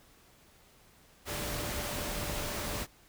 sine tone in noise, 587.3 Hz, D5, in tune, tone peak -44 dBFS, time 1.25-2.87 s, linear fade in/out 50 ms, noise pink, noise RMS -36 dBFS, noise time 1.25-2.87 s, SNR -11 dB, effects pink hiss -61 dBFS RMS until 3.08 s

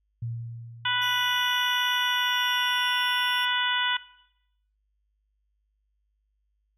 sine tone with exponential decay, 116.54 Hz, A#2, in tune, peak -28 dBFS, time 0.22-1.7 s, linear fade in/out 5 ms, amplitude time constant 320 ms
harmonic tone, 493.9 Hz, B4, in tune, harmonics 2 / 3 / 4 / 5 / 6 / 7, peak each -30 / -28 / -33 / -36 / -28 / -31 dBFS, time 0.85-3.97 s, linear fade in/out 5 ms
35% pulse tone with pitch glide, 2904 to 2784 Hz, F#7 to F7, -33 to -6 cents, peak -33 dBFS, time 1.01-3.46 s, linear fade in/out 20 ms, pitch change -73 cents, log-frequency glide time 1.91-3.01 s
effects noise-tail reverb RT60 0.8 s tail -18 dB re dry + added 51 Hz sine -70 dBFS peak until 6.77 s

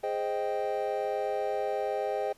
triangle chord, Ab major seventh, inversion none, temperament equal, 415.3 / 523.3 / 622.3 / 784 Hz, Ab4 / C5 / Eb5 / G5, 0 / 0 / 0 / 0 cents, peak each -32 dBFS, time 0.03-2.33 s, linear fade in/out 10 ms, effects pink hiss -61 dBFS RMS until 2.37 s + resampled to 32000 Hz

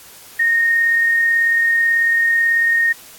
sine tone with amplitude modulation, 1850 Hz, A#6, 14 cents flat, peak -11 dBFS, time 0.39-2.93 s, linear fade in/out 10 ms, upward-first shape sine, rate 38.2 Hz, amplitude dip 25%, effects white hiss -41 dBFS RMS until 3.18 s + AAC 64 kbps

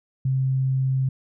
sine tone, 132.2 Hz, C3, 18 cents sharp, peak -19 dBFS, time 0.25-1.09 s, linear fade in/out 5 ms, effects none

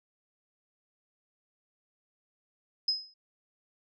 sine tone with exponential decay, 5080 Hz, D#8, 35 cents sharp, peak -22 dBFS, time 2.88-3.14 s, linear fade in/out 5 ms, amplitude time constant 56 ms, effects none

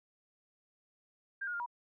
sine tone with pitch steps, 1594 / 1440 / 1403 / 962 Hz, G6 / F#6 / F6 / B5, +28 / -47 / +8 / -46 cents, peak -35 dBFS, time 1.41-1.662 s, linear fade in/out 10 ms, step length 63 ms, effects none

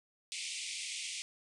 pink band-pass noise, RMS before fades -41 dBFS, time 0.32-1.22 s, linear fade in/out 0 ms, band 2100 to 9600 Hz, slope 96 dB/octave, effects none

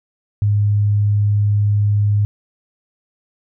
sine tone, 103.3 Hz, G#2, 9 cents flat, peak -12 dBFS, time 0.42-2.25 s, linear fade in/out 0 ms, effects none

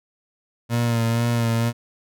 30% pulse tone with vibrato, 116.8 Hz, A#2, 4 cents sharp, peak -16 dBFS, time 0.69-1.73 s, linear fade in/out 50 ms, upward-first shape sine, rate 2.1 Hz, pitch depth 30 cents each way, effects none

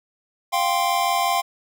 square chord, F suspended second, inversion none, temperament equal, 698.5 / 784 / 1046.5 Hz, F5 / G5 / C6, 0 / 0 / 0 cents, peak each -24 dBFS, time 0.52-1.42 s, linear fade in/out 20 ms, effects none

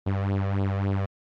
sawtooth tone with flanger, 98 Hz, G2, in tune, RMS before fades -25 dBFS, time 0.06-1.06 s, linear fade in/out 10 ms, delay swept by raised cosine 0.23 to 1.73 ms, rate 3.6 Hz, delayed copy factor +0.8, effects low-pass 2000 Hz 12 dB/octave + MP3 64 kbps

